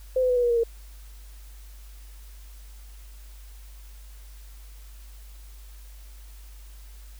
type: tone with pitch steps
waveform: sine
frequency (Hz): 515 / 505.9 / 496.9 / 488.1 / 479.4 / 470.9 / 462.5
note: C5 / B4 / B4 / B4 / A#4 / A#4 / A#4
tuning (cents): -28 / +42 / +11 / -20 / +48 / +18 / -14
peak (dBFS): -19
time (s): 0.16-0.636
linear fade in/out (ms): 5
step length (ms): 68
effects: added 50 Hz sine -42 dBFS peak until 7.19 s + white hiss -55 dBFS RMS until 7.19 s